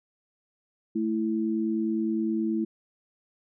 sine tone pair together, 220 / 329.6 Hz, A3 / E4, 0 / 0 cents, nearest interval perfect fifth, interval 700 cents, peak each -27 dBFS, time 0.95-2.65 s, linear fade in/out 10 ms, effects none

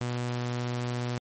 sawtooth tone, 122.1 Hz, B2, 19 cents flat, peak -25 dBFS, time 0.01-1.18 s, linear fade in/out 0 ms, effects MP3 32 kbps

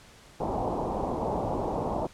white low-pass noise, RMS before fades -30 dBFS, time 0.4-2.07 s, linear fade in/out 5 ms, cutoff 960 Hz, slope 48 dB/octave, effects pink hiss -53 dBFS RMS until 2.13 s + low-pass 9000 Hz 12 dB/octave

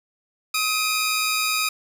15% pulse tone pair together, 1266 / 2413 Hz, D#6 / D7, +30 / +46 cents, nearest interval major seventh, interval 1116 cents, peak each -17 dBFS, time 0.54-1.69 s, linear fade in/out 5 ms, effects none

